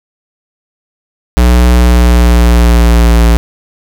square tone with pitch glide, 60.7 to 57.63 Hz, B1 to A#1, -29 to -19 cents, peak -4 dBFS, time 1.37-3.37 s, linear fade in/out 0 ms, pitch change -90 cents, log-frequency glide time 1.81-3.25 s, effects none

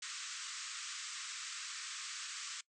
white band-pass noise, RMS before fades -45 dBFS, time 0.02-2.61 s, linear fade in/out 5 ms, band 1100 to 8200 Hz, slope 96 dB/octave, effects noise-tail reverb RT60 0.1 s tail -21 dB re dry

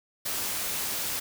white noise, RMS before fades -31 dBFS, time 0.25-1.2 s, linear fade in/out 10 ms, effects none

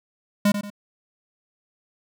square tone with echo, 204.4 Hz, G#3, 27 cents flat, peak -16 dBFS, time 0.45-0.52 s, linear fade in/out 5 ms, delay 91 ms, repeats 2, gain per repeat -9 dB, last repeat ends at 0.702 s, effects none

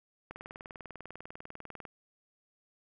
click train, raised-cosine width 0.5 ms, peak -28 dBFS, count 32, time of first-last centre 0.31-1.852 s, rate 20.1 Hz, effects none

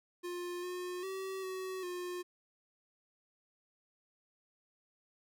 square tone with pitch steps, 353.3 / 359.8 / 382.5 / 375.4 / 357.1 Hz, F4 / F#4 / G4 / F#4 / F4, +20 / -48 / -42 / +25 / +39 cents, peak -39 dBFS, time 0.23-2.23 s, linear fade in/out 20 ms, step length 400 ms, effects none

